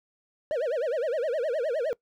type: tone with vibrato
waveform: triangle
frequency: 545 Hz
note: C#5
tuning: 29 cents flat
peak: -23 dBFS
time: 0.51-1.93 s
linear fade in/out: 0 ms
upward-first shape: sine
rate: 9.7 Hz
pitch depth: 290 cents each way
effects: noise-tail reverb RT60 0.1 s tail -22 dB re dry